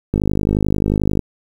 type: click train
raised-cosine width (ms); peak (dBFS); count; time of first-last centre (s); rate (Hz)
3; -4; 55; 0.14-1.193; 51.3
effects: 7-bit